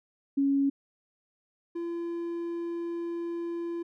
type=tone pair in turn; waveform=sine / triangle; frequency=277.2 / 340.3 Hz; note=C#4 / F4; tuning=0 / -45 cents; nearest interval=major third; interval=355 cents; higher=second; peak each=-22 / -29 dBFS; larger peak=first; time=0.37-0.7 / 1.75-3.83 s; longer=second; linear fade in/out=10 ms; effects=none